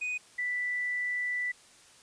triangle / sine tone pair in turn, 2489 / 1975.5 Hz, D#7 / B6, 0 / 0 cents, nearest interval major third, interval 400 cents, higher first, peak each -29 / -29 dBFS, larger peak neither, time 0.01-0.18 / 0.38-1.52 s, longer second, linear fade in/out 10 ms, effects white hiss -57 dBFS RMS until 2.02 s + resampled to 22050 Hz

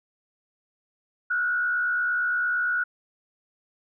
sine tone with frequency modulation, 1456 Hz, F#6, 28 cents flat, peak -22 dBFS, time 1.3-2.84 s, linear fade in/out 10 ms, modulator 68.7 Hz, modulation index 0.69, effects none

